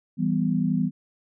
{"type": "chord", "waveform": "sine", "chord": "E minor", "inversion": "none", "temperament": "equal with one note detuned", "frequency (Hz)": [164.81, 196, 248.7], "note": ["E3", "G3", "B3"], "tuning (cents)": [0, 0, 12], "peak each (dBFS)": -25, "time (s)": [0.17, 0.91], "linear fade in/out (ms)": 50, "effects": []}